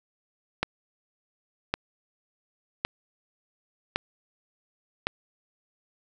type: click train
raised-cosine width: 0.3 ms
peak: -8 dBFS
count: 5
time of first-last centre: 0.63-5.07 s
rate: 0.901 Hz
effects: none